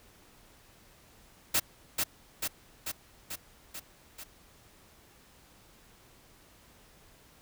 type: noise with echo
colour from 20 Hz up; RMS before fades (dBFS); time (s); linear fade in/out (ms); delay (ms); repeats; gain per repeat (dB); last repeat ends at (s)
white; -26; 1.54-1.6; 10; 440; 6; -3; 4.24
effects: pink hiss -59 dBFS RMS until 7.41 s